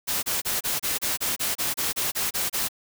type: noise bursts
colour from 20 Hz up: white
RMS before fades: -26 dBFS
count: 14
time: 0.07-2.687 s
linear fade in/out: 20 ms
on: 160 ms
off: 29 ms
effects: none